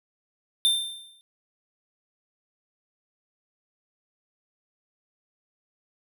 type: tone with exponential decay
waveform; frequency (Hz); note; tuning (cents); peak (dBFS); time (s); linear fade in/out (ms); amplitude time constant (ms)
square; 3587; A7; +33; -17; 0.65-1.21; 0; 120
effects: none